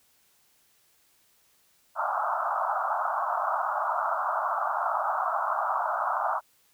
white band-pass noise, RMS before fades -28 dBFS, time 1.95-6.41 s, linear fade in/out 50 ms, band 620 to 1400 Hz, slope 96 dB/octave, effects white hiss -65 dBFS RMS until 6.73 s

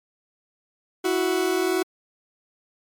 40% pulse tone pair together, 329 / 370 Hz, E4 / F#4, -3 / 0 cents, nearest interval major second, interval 203 cents, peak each -25 / -21 dBFS, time 1.04-1.83 s, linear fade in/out 10 ms, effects MP3 96 kbps

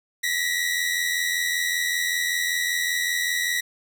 sawtooth tone pair together, 1902.8 / 1988 Hz, A#6 / B6, +35 / +11 cents, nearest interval minor second, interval 76 cents, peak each -21 / -23 dBFS, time 0.23-3.61 s, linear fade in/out 10 ms, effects none

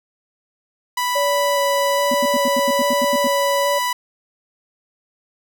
sawtooth tone, 987.8 Hz, B5, in tune, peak -15 dBFS, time 0.97-3.93 s, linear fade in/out 5 ms
sine tone with vibrato, 567 Hz, C#5, 39 cents sharp, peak -18 dBFS, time 1.15-3.79 s, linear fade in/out 10 ms, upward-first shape square, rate 1.2 Hz, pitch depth 14 cents each way
sine tone bursts, 246.9 Hz, B3, in tune, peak -20 dBFS, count 11, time 2.11-3.274 s, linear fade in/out 5 ms, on 34 ms, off 79 ms
effects none

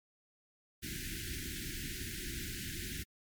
pink band-stop noise, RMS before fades -41 dBFS, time 0.82-3.04 s, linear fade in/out 20 ms, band 380 to 1500 Hz, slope 96 dB/octave, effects MP3 96 kbps

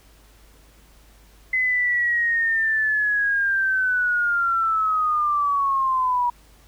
sine linear sweep, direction down, 2040 to 961 Hz, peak -18 dBFS, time 1.53-6.3 s, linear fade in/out 5 ms, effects added 51 Hz sine -51 dBFS peak until 6.67 s + pink hiss -55 dBFS RMS until 6.67 s

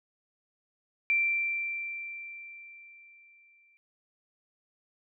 sine tone with exponential decay, 2352 Hz, D7, 2 cents sharp, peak -22 dBFS, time 1.1-3.77 s, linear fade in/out 0 ms, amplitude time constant 580 ms, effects none

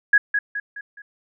sine tone with echo, 1665 Hz, G#6, 4 cents sharp, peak -10 dBFS, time 0.13-0.18 s, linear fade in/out 5 ms, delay 210 ms, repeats 4, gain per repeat -7 dB, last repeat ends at 1.02 s, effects none

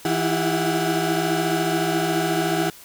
35% pulse tone cluster, 164.5 / 324.2 / 338.3 / 399 / 738 Hz, E3 / E4 / E4 / G4 / F#5, -3 / -29 / +45 / +31 / -5 cents, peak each -25 dBFS, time 0.05-2.7 s, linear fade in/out 2 ms, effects white hiss -45 dBFS RMS until 2.84 s

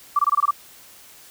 sine tone bursts, 1165 Hz, D6, 14 cents flat, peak -14 dBFS, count 7, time 0.16-0.509 s, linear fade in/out 5 ms, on 31 ms, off 22 ms, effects white hiss -47 dBFS RMS until 1.3 s

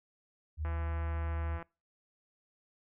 sine tone with vibrato, 77 Hz, D#2, 17 cents flat, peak -32 dBFS, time 0.57-1.6 s, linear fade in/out 50 ms, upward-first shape triangle, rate 10 Hz, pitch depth 11 cents each way
click train, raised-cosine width 0.5 ms, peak -29 dBFS, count 165, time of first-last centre 0.65-1.626 s, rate 168 Hz
effects noise-tail reverb RT60 0.3 s tail -25 dB re dry + low-pass 2000 Hz 12 dB/octave

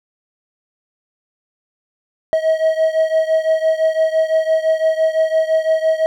triangle beating tone pair, 637 / 642.9 Hz, D#5 / E5, +41 / -43 cents, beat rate 5.9 Hz, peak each -13 / -16 dBFS, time 2.33-6.06 s, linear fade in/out 0 ms, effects none

